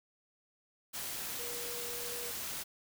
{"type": "tone in noise", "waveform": "sine", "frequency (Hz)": 479.8, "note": "A#4", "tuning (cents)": 50, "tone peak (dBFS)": -45, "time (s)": [1.38, 2.32], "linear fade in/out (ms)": 20, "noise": "white", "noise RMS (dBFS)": -40, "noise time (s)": [0.93, 2.64], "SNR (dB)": -8, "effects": []}